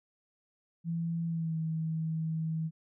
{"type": "tone with pitch glide", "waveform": "sine", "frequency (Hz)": [167, 160.38], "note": ["E3", "E3"], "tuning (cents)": [23, -47], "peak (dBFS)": -30, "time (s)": [0.84, 2.71], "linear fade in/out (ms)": 50, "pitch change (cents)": -70, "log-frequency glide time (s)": [1.26, 1.57], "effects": []}